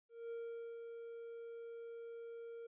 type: tone with ADSR envelope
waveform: triangle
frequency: 464 Hz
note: A#4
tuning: 8 cents flat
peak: -40 dBFS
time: 0.09-2.67 s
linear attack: 220 ms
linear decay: 470 ms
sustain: -5 dB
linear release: 9 ms
effects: resampled to 8000 Hz